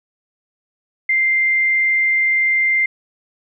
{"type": "tone", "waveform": "sine", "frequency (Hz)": 2093, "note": "C7", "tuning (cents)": 0, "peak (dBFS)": -13, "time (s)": [1.09, 2.86], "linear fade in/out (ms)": 5, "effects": []}